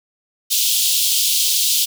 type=high-pass noise; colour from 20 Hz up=pink; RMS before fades=-17 dBFS; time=0.5-1.86 s; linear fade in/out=20 ms; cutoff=3000 Hz; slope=48 dB/octave; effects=none